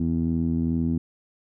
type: tone with low-pass filter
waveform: 15% pulse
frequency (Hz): 82.41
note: E2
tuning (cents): 0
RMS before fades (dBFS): -24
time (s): 0-0.98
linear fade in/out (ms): 5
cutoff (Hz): 250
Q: 2.6
effects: none